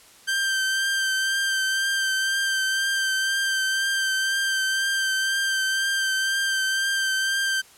sawtooth tone with vibrato, 1568 Hz, G6, in tune, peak -18 dBFS, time 0.27-7.62 s, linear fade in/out 20 ms, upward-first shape triangle, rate 2 Hz, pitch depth 25 cents each way, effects white hiss -51 dBFS RMS until 7.77 s + low-pass 11000 Hz 12 dB/octave

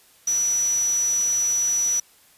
sine tone in noise, 5900 Hz, F#8, 6 cents flat, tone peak -19 dBFS, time 0.27-2 s, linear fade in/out 5 ms, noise white, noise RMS -36 dBFS, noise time 0.27-2 s, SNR +14 dB, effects white hiss -55 dBFS RMS until 2.37 s + resampled to 32000 Hz

